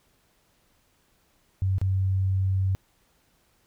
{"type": "tone with dropouts", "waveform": "sine", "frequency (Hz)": 95.3, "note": "G2", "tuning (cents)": -48, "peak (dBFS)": -21, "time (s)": [1.62, 2.75], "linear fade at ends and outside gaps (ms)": 0, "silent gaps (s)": [1.783, 1.815], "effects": ["pink hiss -66 dBFS RMS until 3.66 s"]}